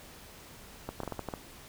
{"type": "clicks", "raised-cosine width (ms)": 1, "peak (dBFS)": -21, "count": 8, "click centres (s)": [0.89, 1.003, 1.034, 1.077, 1.123, 1.193, 1.287, 1.338], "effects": ["pink hiss -51 dBFS RMS until 1.68 s"]}